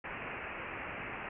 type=low-pass noise; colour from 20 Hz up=white; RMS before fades=-42 dBFS; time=0.04-1.29 s; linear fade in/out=5 ms; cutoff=2700 Hz; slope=96 dB/octave; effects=none